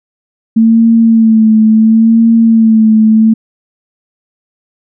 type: tone with vibrato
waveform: sine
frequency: 223.3 Hz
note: A3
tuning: 26 cents sharp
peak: -3 dBFS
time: 0.56-3.34 s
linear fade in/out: 10 ms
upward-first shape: sine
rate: 0.72 Hz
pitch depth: 40 cents each way
effects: none